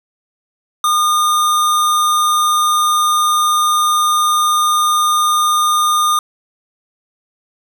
square tone, 1217 Hz, D#6, 39 cents flat, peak -12 dBFS, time 0.84-6.19 s, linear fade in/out 2 ms, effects none

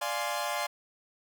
sawtooth chord, D half-diminished seventh, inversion none, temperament equal with one note detuned, 587.3 / 698.5 / 836.4 / 1046.5 Hz, D5 / F5 / Ab5 / C6, 0 / 0 / +12 / 0 cents, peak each -32 dBFS, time 0.01-0.67 s, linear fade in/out 10 ms, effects none

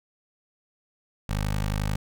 15% pulse tone with notch filter, 51.3 Hz, G#1, 21 cents flat, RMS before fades -27 dBFS, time 1.29-1.96 s, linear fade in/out 5 ms, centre 370 Hz, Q 1, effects none

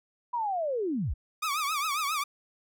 sine linear sweep, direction down, 990 to 38.5 Hz, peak -27 dBFS, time 0.33-1.14 s, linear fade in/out 10 ms
sawtooth tone with vibrato, 1198 Hz, D6, 34 cents sharp, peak -24 dBFS, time 1.42-2.24 s, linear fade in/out 10 ms, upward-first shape triangle, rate 7.4 Hz, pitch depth 160 cents each way
effects none

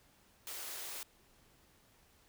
white high-pass noise, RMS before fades -44 dBFS, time 0.47-1.03 s, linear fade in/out 0 ms, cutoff 310 Hz, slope 48 dB/octave, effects pink hiss -67 dBFS RMS until 2.28 s

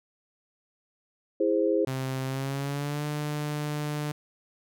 sine chord, E augmented, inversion none, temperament equal with one note detuned, 329.6 / 411 / 523.3 Hz, E4 / G#4 / B#4, 0 / -18 / 0 cents, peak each -26 dBFS, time 1.4-1.85 s, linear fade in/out 5 ms
sawtooth tone with pitch glide, 131.9 to 148.91 Hz, C3 to D3, +14 to +24 cents, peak -25 dBFS, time 1.87-4.12 s, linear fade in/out 5 ms, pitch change +210 cents, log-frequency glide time 2.25-3.05 s
effects none

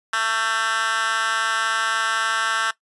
10% pulse tone with high-pass filter, 223.5 Hz, A3, 27 cents sharp, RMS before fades -22 dBFS, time 0.13-2.71 s, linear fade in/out 5 ms, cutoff 1500 Hz, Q 2.8, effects noise-tail reverb RT60 0.1 s tail -17 dB re dry + resampled to 24000 Hz

